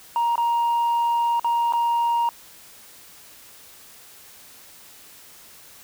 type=tone with dropouts; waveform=sine; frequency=939 Hz; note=A#5; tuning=12 cents sharp; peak=-16 dBFS; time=0.16-2.29 s; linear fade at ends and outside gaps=1 ms; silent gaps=0.356-0.379 / 1.396-1.445 / 1.724-1.735 s; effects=tanh soft clip ceiling -17 dBFS + white hiss -47 dBFS RMS until 5.83 s